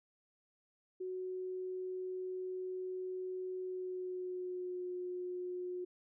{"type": "tone with pitch glide", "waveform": "sine", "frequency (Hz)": [370, 360.7], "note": ["F#4", "F#4"], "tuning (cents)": [0, -44], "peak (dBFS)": -38, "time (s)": [1, 5.85], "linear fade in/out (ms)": 10, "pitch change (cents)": -44, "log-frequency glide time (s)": [3.61, 4.89], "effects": []}